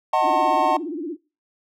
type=chord; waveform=triangle; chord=D# diminished seventh; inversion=none; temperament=just; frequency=622.3 / 746.7 / 896 / 1075.3 Hz; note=D#5 / F#5 / A5 / C6; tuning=0 / +16 / +31 / +47 cents; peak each=-22 / -19 / -19 / -21 dBFS; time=0.13-0.77 s; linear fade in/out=5 ms
type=tone with vibrato; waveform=sine; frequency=319 Hz; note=D#4; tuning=43 cents sharp; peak=-26 dBFS; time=0.21-1.17 s; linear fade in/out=50 ms; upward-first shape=sine; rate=17 Hz; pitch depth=200 cents each way
effects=noise-tail reverb RT60 0.3 s tail -23 dB re dry